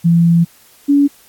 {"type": "tone pair in turn", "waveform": "sine", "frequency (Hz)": [169, 284.2], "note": ["E3", "C#4"], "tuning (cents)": [43, 43], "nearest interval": "major sixth", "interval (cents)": 900, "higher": "second", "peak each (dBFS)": -7, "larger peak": "neither", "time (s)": [[0.04, 0.45], [0.88, 1.08]], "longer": "first", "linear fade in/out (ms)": 20, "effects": ["white hiss -47 dBFS RMS until 1.28 s", "AAC 64 kbps"]}